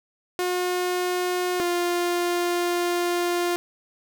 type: tone pair in turn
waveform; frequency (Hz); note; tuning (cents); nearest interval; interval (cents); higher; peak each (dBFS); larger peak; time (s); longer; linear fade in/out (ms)
sawtooth; 360 / 350.2; F#4 / F4; -47 / +5; unison; 48; first; -19 / -18; second; 0.39-1.6 / 1.6-3.56; second; 0
effects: 9-bit